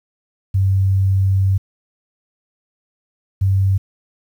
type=tone pair in turn; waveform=sine; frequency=96.3 / 96.64 Hz; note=G2 / G2; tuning=-30 / -24 cents; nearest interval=unison; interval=6 cents; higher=second; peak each=-12 dBFS; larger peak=neither; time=0.54-1.58 / 3.41-3.78 s; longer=first; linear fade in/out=10 ms; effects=8-bit